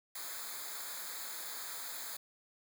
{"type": "noise with comb filter", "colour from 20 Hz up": "white", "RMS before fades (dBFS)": -43, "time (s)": [0.15, 2.17], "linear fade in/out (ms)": 5, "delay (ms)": 0.35, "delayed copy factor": -0.95, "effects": []}